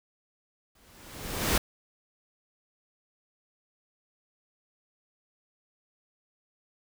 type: noise with exponential growth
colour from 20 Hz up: pink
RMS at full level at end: -23 dBFS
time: 0.75-1.58 s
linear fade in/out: 5 ms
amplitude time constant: 180 ms
effects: none